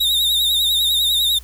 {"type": "tone with vibrato", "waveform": "45% pulse", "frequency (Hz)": 3729, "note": "A#7", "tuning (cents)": 0, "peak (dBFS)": -14, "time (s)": [0, 1.39], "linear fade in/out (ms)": 10, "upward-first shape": "triangle", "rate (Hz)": 10, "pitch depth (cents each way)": 89, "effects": ["added 60 Hz sine -37 dBFS peak until 1.43 s", "white hiss -48 dBFS RMS until 1.43 s"]}